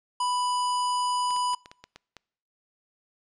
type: harmonic tone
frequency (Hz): 990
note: B5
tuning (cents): +4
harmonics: 1 / 3 / 5 / 7 / 9 / 10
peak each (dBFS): -24 / -36 / -38 / -43 / -44 / -44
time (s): 0.2-1.55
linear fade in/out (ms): 5
type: clicks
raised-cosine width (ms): 0.2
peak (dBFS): -26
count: 8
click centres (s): 1.307 / 1.364 / 1.535 / 1.659 / 1.715 / 1.84 / 1.96 / 2.167
effects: noise-tail reverb RT60 0.7 s tail -26 dB re dry